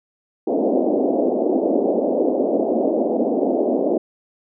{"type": "band-pass noise", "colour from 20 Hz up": "pink", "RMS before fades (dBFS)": -19, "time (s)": [0.47, 3.98], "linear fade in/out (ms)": 5, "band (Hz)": [240, 680], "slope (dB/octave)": 48, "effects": []}